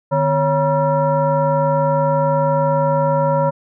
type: tone with frequency modulation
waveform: sine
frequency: 554.4 Hz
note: C#5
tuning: in tune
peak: -13 dBFS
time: 0.11-3.51 s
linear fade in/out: 20 ms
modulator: 403 Hz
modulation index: 1.2
effects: none